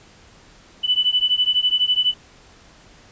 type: beating tone pair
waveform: sine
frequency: 2980 / 2992 Hz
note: F#7 / F#7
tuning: +12 / +19 cents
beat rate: 12 Hz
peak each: -19 dBFS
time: 0.83-2.14 s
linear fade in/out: 20 ms
effects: pink hiss -49 dBFS RMS until 3.11 s + resampled to 16000 Hz